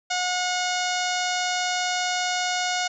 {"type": "harmonic tone", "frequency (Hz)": 725, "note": "F#5", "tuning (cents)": -35, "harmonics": [1, 2, 3, 4, 5, 6, 7, 8, 9, 10], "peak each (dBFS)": [-27, -30, -32, -33, -34, -35, -35, -36, -37, -37], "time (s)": [0.1, 2.88], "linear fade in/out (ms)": 10, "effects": []}